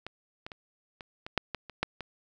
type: clicks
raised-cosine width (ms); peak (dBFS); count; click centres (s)
0.3; -22 / -23 / -26 / -26 / -23 / -9 / -17 / -27 / -11 / -22; 10; 0.066 / 0.465 / 0.518 / 1.008 / 1.265 / 1.377 / 1.547 / 1.697 / 1.83 / 2.007
effects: none